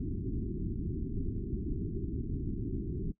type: low-pass noise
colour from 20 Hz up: pink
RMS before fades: -35 dBFS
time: 0-3.12 s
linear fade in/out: 5 ms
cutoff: 390 Hz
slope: 96 dB/octave
effects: noise-tail reverb RT60 0.1 s tail -20 dB re dry